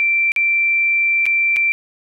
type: tone with dropouts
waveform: sine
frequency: 2349 Hz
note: D7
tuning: in tune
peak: -13 dBFS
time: 0-1.72 s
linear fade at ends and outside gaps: 0 ms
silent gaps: 0.319-0.362 / 1.256-1.264 / 1.562-1.567 s
effects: none